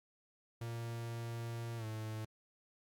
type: tone with pitch glide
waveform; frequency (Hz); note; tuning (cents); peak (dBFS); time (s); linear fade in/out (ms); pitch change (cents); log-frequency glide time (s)
45% pulse; 116.54 to 109.37; A#2 to A2; 0 to -10; -40; 0.61-2.25; 5; -110; 1.77-1.85
effects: Opus 48 kbps